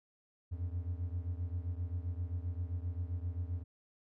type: beating tone pair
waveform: triangle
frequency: 85 / 92.6 Hz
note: F2 / F#2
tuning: -46 / +2 cents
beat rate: 7.6 Hz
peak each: -35 / -38 dBFS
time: 0.51-3.64 s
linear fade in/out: 20 ms
effects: none